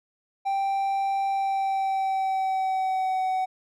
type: tone with pitch glide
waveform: triangle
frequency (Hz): 784 to 751.6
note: G5 to F#5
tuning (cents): 0 to +27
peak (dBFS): -21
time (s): 0.45-3.46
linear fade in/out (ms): 20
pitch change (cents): -73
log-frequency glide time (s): 1.29-3.24
effects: none